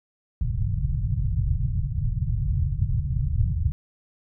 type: low-pass noise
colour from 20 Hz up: white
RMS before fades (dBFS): -24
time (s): 0.41-3.72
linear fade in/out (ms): 0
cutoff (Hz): 140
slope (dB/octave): 48
effects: none